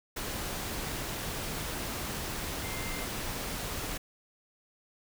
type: tone in noise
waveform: sine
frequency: 2093 Hz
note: C7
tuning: in tune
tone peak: -43 dBFS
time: 2.63-3.05 s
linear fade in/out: 10 ms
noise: pink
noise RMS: -36 dBFS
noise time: 0.16-3.98 s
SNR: -10 dB
effects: none